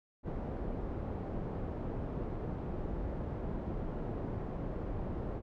pink low-pass noise, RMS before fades -38 dBFS, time 0.23-5.42 s, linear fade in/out 50 ms, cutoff 610 Hz, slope 12 dB/octave, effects none

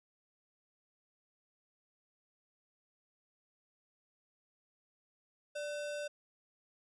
sine tone with sample-and-hold, 587.3 Hz, D5, in tune, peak -37 dBFS, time 5.55-6.08 s, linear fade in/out 10 ms, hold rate 2100 Hz, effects resampled to 22050 Hz

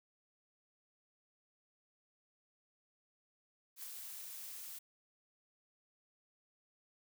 blue noise with ADSR envelope, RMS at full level -45 dBFS, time 3.76-4.79 s, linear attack 73 ms, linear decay 8 ms, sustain -3 dB, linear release 9 ms, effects none

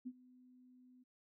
sine tone with ADSR envelope, 252 Hz, B3, 35 cents sharp, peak -40 dBFS, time 0.05-1.04 s, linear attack 20 ms, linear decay 51 ms, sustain -21 dB, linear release 18 ms, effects none

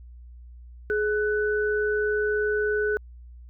sine tone pair together, 421.6 / 1493.8 Hz, G#4 / F#6, +26 / +16 cents, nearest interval octave + minor seventh, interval 2190 cents, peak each -23 / -27 dBFS, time 0.9-2.97 s, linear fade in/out 0 ms, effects added 60 Hz sine -42 dBFS peak until 3.49 s

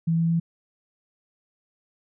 sine tone with pitch steps, 164.81 / 165.86 / 166.92 Hz, E3 / E3 / E3, 0 / +11 / +22 cents, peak -19 dBFS, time 0.07-0.4 s, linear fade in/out 10 ms, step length 110 ms, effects none

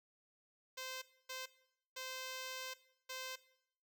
5% pulse tone bursts at uneven times, 518 Hz, C5, 17 cents flat, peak -32 dBFS, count 4, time 0.77-1.02 / 1.29-1.46 / 1.96-2.74 / 3.09-3.36 s, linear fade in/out 10 ms, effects noise-tail reverb RT60 0.7 s tail -17 dB re dry

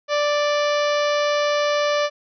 harmonic tone, 587.3 Hz, D5, in tune, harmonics 1 / 2 / 3 / 4 / 5 / 6 / 7 / 8 / 9 / 10, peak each -19 / -25 / -29 / -31 / -33 / -35 / -36 / -37 / -38 / -39 dBFS, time 0.08-2.1 s, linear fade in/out 50 ms, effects none

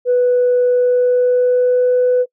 sine tone with pitch glide, 493.9 to 498.5 Hz, B4 to B4, 0 to +16 cents, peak -9 dBFS, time 0.05-2.26 s, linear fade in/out 50 ms, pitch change +16 cents, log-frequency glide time 0.65-1.93 s, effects noise-tail reverb RT60 0.1 s tail -26 dB re dry + tanh soft clip ceiling -7 dBFS

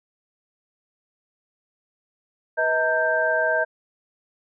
sine tone cluster, 490.3 / 636 / 912 / 1572 Hz, B4 / D#5 / A#5 / G6, -13 / +38 / -38 / +4 cents, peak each -29 / -22 / -29 / -22 dBFS, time 2.57-3.65 s, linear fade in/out 20 ms, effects none

